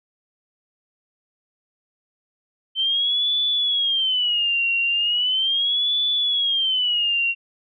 sine tone with vibrato, 3088 Hz, G7, 27 cents flat, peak -18 dBFS, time 2.75-7.35 s, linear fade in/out 50 ms, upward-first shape sine, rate 0.38 Hz, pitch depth 200 cents each way, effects none

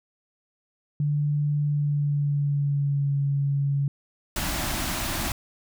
sine tone with pitch glide, 146.83 to 140.44 Hz, D3 to C#3, 0 to +23 cents, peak -21 dBFS, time 1-3.88 s, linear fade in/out 2 ms, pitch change -77 cents, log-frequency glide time 1.63-3.17 s
pink band-stop noise, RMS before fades -28 dBFS, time 4.36-5.32 s, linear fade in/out 2 ms, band 370 to 560 Hz, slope 96 dB/octave
effects none

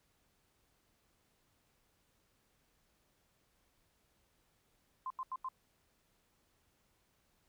sine tone bursts, 1041 Hz, C6, 9 cents flat, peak -37 dBFS, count 4, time 5.06-5.487 s, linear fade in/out 2 ms, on 43 ms, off 85 ms, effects pink hiss -75 dBFS RMS until 7.48 s

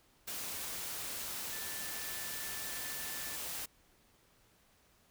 sine tone in noise, 1760 Hz, A6, in tune, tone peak -49 dBFS, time 1.52-3.36 s, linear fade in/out 10 ms, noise white, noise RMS -41 dBFS, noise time 0.27-3.66 s, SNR -11 dB, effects pink hiss -68 dBFS RMS until 5.1 s

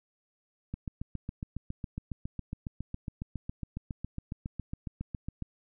click train, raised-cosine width 5 ms, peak -23 dBFS, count 35, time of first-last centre 0.74-5.423 s, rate 7.26 Hz, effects none

